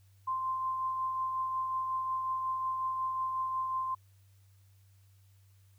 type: tone with tremolo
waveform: sine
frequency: 1044 Hz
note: C6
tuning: 4 cents flat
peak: -29 dBFS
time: 0.27-3.95 s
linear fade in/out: 10 ms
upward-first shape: triangle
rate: 5.5 Hz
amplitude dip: 35%
effects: added 97 Hz sine -59 dBFS peak until 5.78 s + white hiss -72 dBFS RMS until 5.78 s